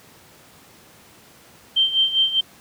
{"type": "tone with tremolo", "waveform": "sine", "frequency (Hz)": 3136, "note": "G7", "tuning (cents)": 0, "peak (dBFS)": -13, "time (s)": [1.76, 2.41], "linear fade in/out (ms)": 10, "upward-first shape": "sine", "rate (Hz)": 5, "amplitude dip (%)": 75, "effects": ["pink hiss -49 dBFS RMS until 2.6 s", "high-pass 100 Hz 12 dB/octave"]}